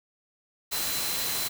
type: tone in noise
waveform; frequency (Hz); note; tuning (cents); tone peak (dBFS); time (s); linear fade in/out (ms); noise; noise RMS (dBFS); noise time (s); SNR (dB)
sine; 4058; B7; +46; -35; 0.71-1.49; 20; white; -30; 0.71-1.49; -8
effects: none